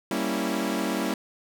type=chord; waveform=sawtooth; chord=G diminished seventh; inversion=none; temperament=equal; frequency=196 / 233.1 / 277.2 / 329.6 Hz; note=G3 / Bb3 / Db4 / Fb4; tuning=0 / 0 / 0 / 0 cents; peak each=-27 dBFS; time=0.11-1.14 s; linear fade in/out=2 ms; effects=none